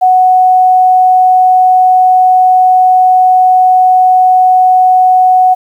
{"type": "tone", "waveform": "sine", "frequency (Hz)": 740, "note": "F#5", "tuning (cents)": 0, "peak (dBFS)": -3, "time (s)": [0.01, 5.55], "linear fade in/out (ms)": 20, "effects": ["7-bit"]}